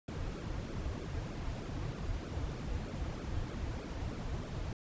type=noise with flanger; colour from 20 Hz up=brown; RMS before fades=-39 dBFS; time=0.08-4.73 s; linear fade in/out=2 ms; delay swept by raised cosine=1 to 5.3 ms; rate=3.2 Hz; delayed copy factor=-0.75; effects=resampled to 16000 Hz